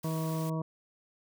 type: high-pass noise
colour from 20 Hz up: white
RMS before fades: -47 dBFS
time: 0.03-0.5 s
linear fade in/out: 5 ms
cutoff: 300 Hz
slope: 48 dB/octave
type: harmonic tone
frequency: 160 Hz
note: D#3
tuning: 49 cents sharp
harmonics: 1 / 2 / 3 / 4 / 6 / 7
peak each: -31 / -39 / -42 / -41 / -44 / -45 dBFS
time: 0.04-0.62 s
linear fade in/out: 5 ms
effects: none